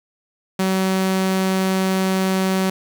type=tone; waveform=sawtooth; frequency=189.3 Hz; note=F#3; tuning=40 cents sharp; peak=-13 dBFS; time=0.59-2.7 s; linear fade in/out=5 ms; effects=7-bit